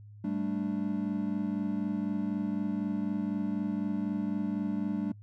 triangle chord, G suspended second, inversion none, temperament equal, 196 / 220 / 293.7 Hz, G3 / A3 / D4, 0 / 0 / 0 cents, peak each -31 / -32 / -32 dBFS, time 0.24-5.12 s, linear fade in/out 5 ms, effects noise-tail reverb RT60 0.1 s tail -24 dB re dry + added 104 Hz sine -47 dBFS peak until 5.22 s

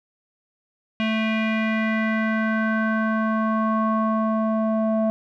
square tone with low-pass filter sweep, 220 Hz, A3, in tune, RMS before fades -22 dBFS, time 1-5.1 s, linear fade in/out 0 ms, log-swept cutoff 2700 to 760 Hz, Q 4, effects none

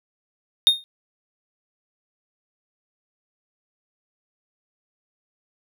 triangle tone with exponential decay, 3685 Hz, A#7, 21 cents flat, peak -6 dBFS, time 0.67-0.84 s, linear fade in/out 0 ms, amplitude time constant 35 ms, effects none

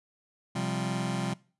sawtooth chord, C suspended fourth, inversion none, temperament just, 130.81 / 174.42 / 196.22 Hz, C3 / F3 / G3, 0 / -2 / +2 cents, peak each -29 dBFS, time 0.55-1.34 s, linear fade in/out 10 ms, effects noise-tail reverb RT60 0.4 s tail -22 dB re dry + resampled to 24000 Hz

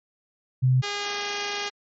sine / 5% pulse tone pair in turn, 128.6 / 408.3 Hz, C3 / G#4, -30 / -29 cents, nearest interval octave + minor sixth, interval 2001 cents, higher second, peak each -16 dBFS, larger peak neither, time 0.62-0.82 / 0.82-1.7 s, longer second, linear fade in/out 20 ms, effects MP3 32 kbps

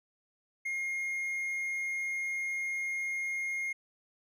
triangle tone, 2137 Hz, C7, 36 cents sharp, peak -30 dBFS, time 0.65-3.73 s, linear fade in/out 10 ms, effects none

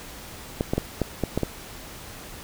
clicks, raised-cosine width 2 ms, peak -9 dBFS, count 7, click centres 0.609 / 0.735 / 0.78 / 1.017 / 1.237 / 1.376 / 1.433 s, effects pink hiss -41 dBFS RMS until 2.43 s

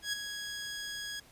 15% pulse tone with ADSR envelope, 1661 Hz, G#6, in tune, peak -23 dBFS, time 0.02-1.2 s, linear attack 110 ms, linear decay 8 ms, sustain -8 dB, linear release 7 ms, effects pink hiss -59 dBFS RMS until 1.31 s + resampled to 32000 Hz

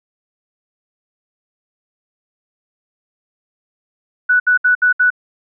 sine tone bursts, 1480 Hz, F#6, in tune, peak -9 dBFS, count 5, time 4.29-5.104 s, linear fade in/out 10 ms, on 110 ms, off 66 ms, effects none

